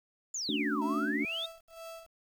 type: exponential two-way sweep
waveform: sine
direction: down then up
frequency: 7340 to 900 to 3761 Hz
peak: -33 dBFS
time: 0.34-1.46 s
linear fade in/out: 5 ms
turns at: 0.83 s
type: chord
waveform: sine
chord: D major seventh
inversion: second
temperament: equal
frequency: 220 / 277.2 / 293.7 / 370 Hz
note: A3 / C#4 / D4 / F#4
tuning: 0 / 0 / 0 / 0 cents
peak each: -35 / -37 / -33 / -39 dBFS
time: 0.49-1.25 s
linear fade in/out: 2 ms
type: tone with tremolo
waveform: 35% pulse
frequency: 659.3 Hz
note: E5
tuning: in tune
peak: -40 dBFS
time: 0.81-2.07 s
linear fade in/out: 10 ms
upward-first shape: sine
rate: 2.1 Hz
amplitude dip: 95%
effects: 10-bit